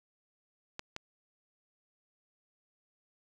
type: clicks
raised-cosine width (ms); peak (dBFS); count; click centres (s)
0.2; -21; 2; 0.794 / 0.964
effects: none